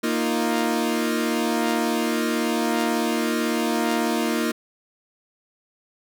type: chord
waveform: sawtooth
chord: Bb suspended fourth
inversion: none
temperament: equal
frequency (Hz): 233.1 / 311.1 / 349.2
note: Bb3 / Eb4 / F4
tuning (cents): 0 / 0 / 0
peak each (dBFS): -20 / -22 / -23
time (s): 0.03-4.52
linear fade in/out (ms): 10
effects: none

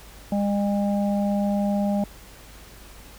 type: harmonic tone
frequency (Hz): 202.3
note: G#3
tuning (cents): -45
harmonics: 1 / 3 / 4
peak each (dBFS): -21 / -28 / -32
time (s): 0.32-2.04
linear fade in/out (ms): 2
effects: added 50 Hz sine -47 dBFS peak until 3.18 s + pink hiss -47 dBFS RMS until 3.18 s

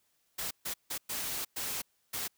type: noise bursts at uneven times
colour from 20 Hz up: white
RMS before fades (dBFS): -36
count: 6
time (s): 0.38-0.51 / 0.65-0.74 / 0.9-0.98 / 1.09-1.45 / 1.56-1.82 / 2.13-2.28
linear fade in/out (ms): 10
effects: white hiss -74 dBFS RMS until 2.37 s

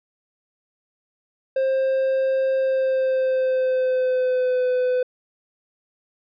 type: tone with pitch glide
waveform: triangle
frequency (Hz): 530 to 503.4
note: C5 to B4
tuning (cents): +22 to +33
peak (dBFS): -16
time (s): 1.56-5.03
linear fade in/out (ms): 5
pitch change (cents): -89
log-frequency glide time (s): 2.57-4.67
effects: resampled to 11025 Hz

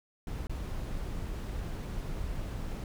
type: noise with dropouts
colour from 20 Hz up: brown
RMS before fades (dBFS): -36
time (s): 0.27-2.84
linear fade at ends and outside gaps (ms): 2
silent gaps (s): 0.47-0.495
effects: none

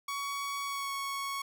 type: tone with pitch glide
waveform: sawtooth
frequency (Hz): 1123 to 1107.5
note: C#6 to C#6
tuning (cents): +22 to -2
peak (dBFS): -30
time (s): 0.08-1.42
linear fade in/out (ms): 5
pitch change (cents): -24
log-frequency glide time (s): 0.64-0.92
effects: none

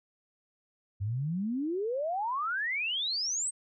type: exponential sweep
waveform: sine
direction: up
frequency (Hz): 94.4 to 8520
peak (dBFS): -29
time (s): 1-3.51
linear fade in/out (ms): 20
effects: none

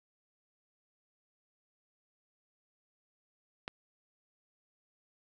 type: click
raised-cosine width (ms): 0.3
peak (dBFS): -21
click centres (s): 3.679
effects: none

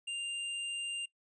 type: tone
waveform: square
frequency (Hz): 2794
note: F7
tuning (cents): 0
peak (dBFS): -36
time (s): 0.07-1.06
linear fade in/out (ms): 10
effects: noise-tail reverb RT60 0.1 s tail -22 dB re dry + resampled to 22050 Hz

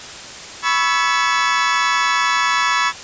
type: chord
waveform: 30% pulse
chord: C# minor seventh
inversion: third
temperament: equal with one note detuned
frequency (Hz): 987.8 / 1108.7 / 1318.5 / 1703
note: B5 / C#6 / E6 / G#6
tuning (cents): 0 / 0 / 0 / +43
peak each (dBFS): -18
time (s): 0.62-2.93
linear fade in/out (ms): 50
effects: white hiss -33 dBFS RMS until 3.03 s + resampled to 16000 Hz

